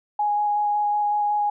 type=tone with vibrato; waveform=sine; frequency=830.6 Hz; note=G#5; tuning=in tune; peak=-19 dBFS; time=0.19-1.5 s; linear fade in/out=5 ms; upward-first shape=square; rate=5.4 Hz; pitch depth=8 cents each way; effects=none